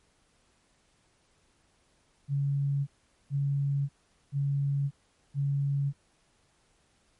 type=tone bursts; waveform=sine; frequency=140.4 Hz; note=C#3; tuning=22 cents sharp; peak=-25 dBFS; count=4; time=2.28-5.93 s; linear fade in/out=50 ms; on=590 ms; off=430 ms; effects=pink hiss -68 dBFS RMS until 7.19 s + MP3 48 kbps